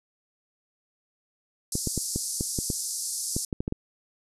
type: band-pass noise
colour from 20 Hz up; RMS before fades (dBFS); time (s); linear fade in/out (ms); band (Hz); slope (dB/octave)
white; -32; 1.72-3.45; 2; 4800 to 11000; 48
type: clicks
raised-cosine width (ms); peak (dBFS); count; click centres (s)
3; -15; 12; 1.754 / 1.873 / 1.977 / 2.16 / 2.409 / 2.588 / 2.702 / 3.365 / 3.528 / 3.605 / 3.679 / 3.724
effects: resampled to 32000 Hz